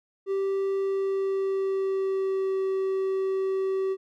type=tone with pitch glide; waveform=triangle; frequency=390 to 383.3 Hz; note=G4 to G4; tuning=-9 to -39 cents; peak=-22 dBFS; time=0.26-3.97 s; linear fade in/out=50 ms; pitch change=-30 cents; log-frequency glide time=0.8-2.6 s; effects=none